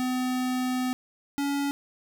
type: tone pair in turn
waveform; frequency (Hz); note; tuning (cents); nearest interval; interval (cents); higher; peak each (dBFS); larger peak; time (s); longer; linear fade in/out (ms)
square; 253.6 / 282.2; B3 / C#4; +46 / +31; major second; 185; second; -26 / -26; neither; 0-0.93 / 1.38-1.71; first; 0
effects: none